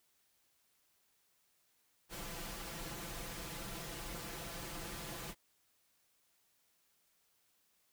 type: noise with comb filter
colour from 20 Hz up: pink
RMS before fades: -45 dBFS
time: 2.09-5.35 s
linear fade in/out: 50 ms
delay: 5.9 ms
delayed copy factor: +0.7
effects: white hiss -75 dBFS RMS until 7.92 s